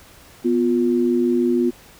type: tone pair together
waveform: sine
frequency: 246.9 / 352.9 Hz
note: B3 / F4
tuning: 0 / +18 cents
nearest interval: tritone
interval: 618 cents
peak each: -18 dBFS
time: 0.44-1.71 s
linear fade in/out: 20 ms
effects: pink hiss -47 dBFS RMS until 1.99 s